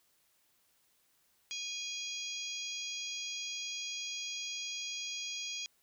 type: harmonic tone with a mistuned harmonic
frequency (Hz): 821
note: G#5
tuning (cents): -20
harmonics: 3 / 4 / 5 / 6 / 7 / 8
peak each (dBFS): -44 / -42 / -51 / -45 / -49 / -44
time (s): 1.51-5.66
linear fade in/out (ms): 0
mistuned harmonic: 6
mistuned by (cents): -18
effects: white hiss -72 dBFS RMS until 5.82 s